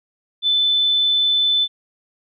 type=tone; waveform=sine; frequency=3515 Hz; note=A7; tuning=2 cents flat; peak=-14 dBFS; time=0.42-1.68 s; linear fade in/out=50 ms; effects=none